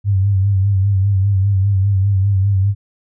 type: tone with vibrato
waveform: sine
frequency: 98 Hz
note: G2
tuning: in tune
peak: -11 dBFS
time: 0.04-2.75 s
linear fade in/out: 50 ms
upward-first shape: sine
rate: 5 Hz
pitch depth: 60 cents each way
effects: none